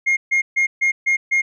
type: tone bursts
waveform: sine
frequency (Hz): 2137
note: C7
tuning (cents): +36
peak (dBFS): -11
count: 6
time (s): 0.06-1.42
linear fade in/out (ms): 20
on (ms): 110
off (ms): 140
effects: tanh soft clip ceiling -13 dBFS